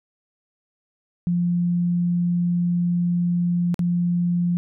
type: tone with dropouts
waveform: sine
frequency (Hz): 174.61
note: F3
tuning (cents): 0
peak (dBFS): -18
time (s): 1.27-4.57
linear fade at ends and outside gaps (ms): 0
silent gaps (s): 3.743-3.792
effects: none